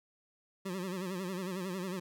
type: tone with vibrato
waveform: 25% pulse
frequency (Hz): 185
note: F#3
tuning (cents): 0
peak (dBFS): -32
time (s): 0.65-2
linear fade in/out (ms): 10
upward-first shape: sine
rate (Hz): 11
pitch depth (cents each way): 100
effects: none